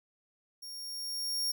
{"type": "tone with level ramp", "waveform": "sawtooth", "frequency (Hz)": 5550, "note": "F8", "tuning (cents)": -12, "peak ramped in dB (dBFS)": [-40, -26], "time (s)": [0.62, 1.52], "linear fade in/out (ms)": 10, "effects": []}